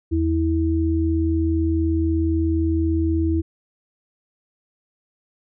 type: tone pair together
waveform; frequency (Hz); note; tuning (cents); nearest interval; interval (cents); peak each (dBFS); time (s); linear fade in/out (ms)
sine; 81.49 / 325.4; E2 / E4; -19 / -22; 2 octaves; 2397; -20; 0.11-3.42; 20
effects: none